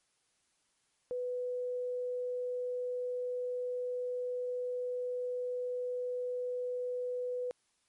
sine tone, 496.3 Hz, B4, 8 cents sharp, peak -33 dBFS, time 1.11-7.51 s, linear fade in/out 0 ms, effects white hiss -75 dBFS RMS until 7.88 s + MP3 48 kbps

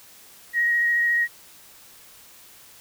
sine tone with vibrato, 1889 Hz, A#6, 22 cents sharp, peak -18 dBFS, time 0.53-1.28 s, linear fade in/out 50 ms, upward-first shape sine, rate 14 Hz, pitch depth 12 cents each way, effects white hiss -49 dBFS RMS until 2.8 s

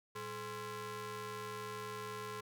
sawtooth ring-modulated tone, 310.4 Hz, D#4, 4 cents flat, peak -35 dBFS, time 0.15-2.41 s, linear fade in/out 10 ms, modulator 736 Hz, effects none

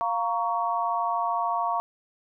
sine chord, Bb minor, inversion second, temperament just, 699.2 / 932.3 / 1118.8 Hz, F5 / Bb5 / Db6, +2 / 0 / +16 cents, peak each -28 dBFS, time 0.01-1.8 s, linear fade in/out 0 ms, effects none

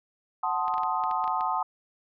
sine chord, F# diminished seventh, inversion none, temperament equal with one note detuned, 740 / 880 / 1046.5 / 1248.8 Hz, F#5 / A5 / C6 / Eb6, 0 / 0 / 0 / +6 cents, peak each -31 / -29 / -31 / -31 dBFS, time 0.43-1.63 s, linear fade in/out 5 ms
clicks, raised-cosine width 0.3 ms, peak -27 dBFS, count 9, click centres 0.681 / 0.74 / 0.781 / 0.834 / 1.038 / 1.112 / 1.241 / 1.278 / 1.409 s
effects none

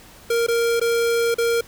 square tone with dropouts, 466.2 Hz, A#4, in tune, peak -18 dBFS, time 0.3-1.61 s, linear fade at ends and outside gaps 5 ms, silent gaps 0.466-0.483 / 0.798-0.813 / 1.344-1.383 s, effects pink hiss -46 dBFS RMS until 1.67 s

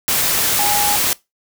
sine tone in noise, 825 Hz, G#5, 12 cents flat, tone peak -19 dBFS, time 0.59-0.96 s, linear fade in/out 0 ms, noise white, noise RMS -17 dBFS, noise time 0.08-1.13 s, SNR -5 dB, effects noise-tail reverb RT60 0.2 s tail -21 dB re dry

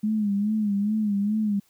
sine tone with vibrato, 208.3 Hz, G#3, 5 cents sharp, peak -21 dBFS, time 0.03-1.6 s, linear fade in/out 10 ms, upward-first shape sine, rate 2.4 Hz, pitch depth 79 cents each way, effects white hiss -64 dBFS RMS until 1.69 s

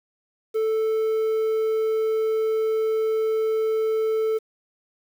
triangle tone with quantisation, 440 Hz, A4, in tune, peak -18 dBFS, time 0.54-4.39 s, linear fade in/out 20 ms, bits 8, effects none

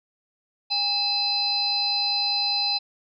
harmonic tone with a mistuned harmonic, 815 Hz, G#5, 33 cents flat, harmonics 1 / 3 / 5 / 6, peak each -31 / -33 / -23 / -28 dBFS, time 0.7-2.79 s, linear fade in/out 20 ms, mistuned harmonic 3, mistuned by +120 cents, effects none

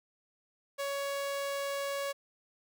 sawtooth tone, 559 Hz, C#5, 14 cents sharp, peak -29 dBFS, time 0.78-2.13 s, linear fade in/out 20 ms, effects none

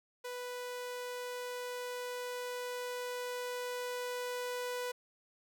sawtooth tone with level ramp, 493.9 Hz, B4, in tune, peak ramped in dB -36 to -32 dBFS, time 0.24-4.92 s, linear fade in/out 10 ms, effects none

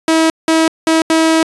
sawtooth tone bursts at uneven times, 322.4 Hz, E4, 38 cents flat, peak -5 dBFS, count 4, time 0.08-0.3 / 0.48-0.68 / 0.87-1.02 / 1.1-1.43 s, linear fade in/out 2 ms, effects resampled to 24000 Hz

